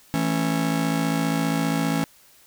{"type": "chord", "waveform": "45% pulse", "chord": "A major", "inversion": "second", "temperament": "just", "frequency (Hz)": [165, 220, 275], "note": ["E3", "A3", "C#4"], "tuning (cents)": [2, 0, -14], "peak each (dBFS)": [-25, -28, -25], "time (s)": [0.14, 2.04], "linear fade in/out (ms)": 0, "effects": ["white hiss -54 dBFS RMS until 2.46 s"]}